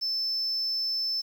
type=tone; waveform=sine; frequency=5280 Hz; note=E8; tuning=2 cents sharp; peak=-25 dBFS; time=0.01-1.22 s; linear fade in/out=20 ms; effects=tanh soft clip ceiling -23 dBFS + 9-bit